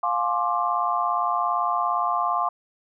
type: chord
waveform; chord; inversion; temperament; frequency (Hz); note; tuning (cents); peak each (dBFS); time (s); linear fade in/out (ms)
sine; D half-diminished seventh; first; just; 704.8 / 845.8 / 1057.2 / 1174.7; F5 / Ab5 / C6 / D6; +16 / +31 / +18 / 0; -26 / -30 / -25 / -26; 0.03-2.49; 5
effects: none